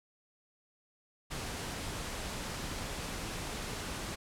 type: noise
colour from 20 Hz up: pink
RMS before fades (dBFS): -39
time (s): 1.3-4.16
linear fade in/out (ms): 20
effects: low-pass 10000 Hz 12 dB/octave